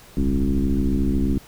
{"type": "tone with frequency modulation", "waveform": "sine", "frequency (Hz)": 129.6, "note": "C3", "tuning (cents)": -16, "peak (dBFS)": -17, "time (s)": [0.17, 1.38], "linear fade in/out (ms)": 2, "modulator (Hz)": 68.2, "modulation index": 2.7, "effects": ["pink hiss -47 dBFS RMS until 1.47 s"]}